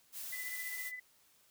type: noise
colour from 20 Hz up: blue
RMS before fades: -44 dBFS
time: 0.12-0.92 s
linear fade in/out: 50 ms
type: tone with tremolo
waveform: sine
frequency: 2003 Hz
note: B6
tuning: 24 cents sharp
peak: -39 dBFS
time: 0.32-1 s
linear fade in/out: 10 ms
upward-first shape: sine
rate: 15 Hz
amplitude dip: 55%
effects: white hiss -68 dBFS RMS until 1.5 s